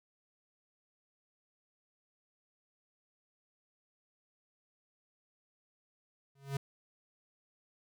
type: tone with exponential growth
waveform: square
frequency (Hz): 138.2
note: C#3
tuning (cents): -5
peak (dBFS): -31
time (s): 6.35-6.57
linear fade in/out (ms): 5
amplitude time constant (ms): 47
effects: none